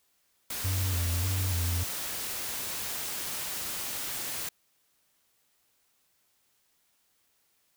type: noise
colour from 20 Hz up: white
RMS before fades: -35 dBFS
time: 0.5-4.49 s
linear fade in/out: 5 ms
type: tone with vibrato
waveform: triangle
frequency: 90 Hz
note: F#2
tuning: 47 cents flat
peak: -25 dBFS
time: 0.64-1.84 s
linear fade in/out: 10 ms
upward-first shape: square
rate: 1.7 Hz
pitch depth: 66 cents each way
effects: white hiss -71 dBFS RMS until 7.76 s